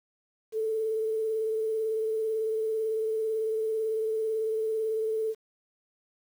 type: tone with vibrato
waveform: sine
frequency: 440 Hz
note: A4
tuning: in tune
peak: -26 dBFS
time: 0.52-5.35 s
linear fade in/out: 50 ms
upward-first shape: sine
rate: 18 Hz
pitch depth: 22 cents each way
effects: 9-bit